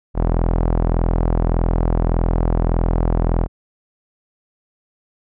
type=tone with low-pass filter; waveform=sawtooth; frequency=41.7 Hz; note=E1; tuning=21 cents sharp; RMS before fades=-17 dBFS; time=0.14-3.48 s; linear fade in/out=50 ms; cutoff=860 Hz; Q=1.2; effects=none